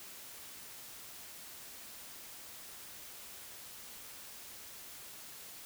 silence, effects white hiss -50 dBFS RMS until 5.65 s

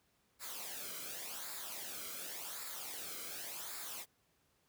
white noise with flanger, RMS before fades -45 dBFS, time 0.39-4.06 s, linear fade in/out 50 ms, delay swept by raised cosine 0.33 to 1.13 ms, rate 0.89 Hz, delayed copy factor -0.65, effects pink hiss -75 dBFS RMS until 4.68 s + high-pass 60 Hz 12 dB/octave

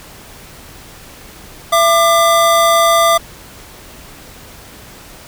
square tone pair together, 670 / 1193.8 Hz, E5 / D6, +28 / +28 cents, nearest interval minor seventh, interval 1000 cents, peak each -12 dBFS, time 1.72-3.18 s, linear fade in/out 10 ms, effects pink hiss -37 dBFS RMS until 5.27 s

